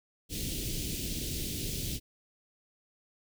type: band-stop noise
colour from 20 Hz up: pink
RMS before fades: -35 dBFS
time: 0.29-2 s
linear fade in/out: 50 ms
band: 390 to 2900 Hz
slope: 24 dB/octave
effects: none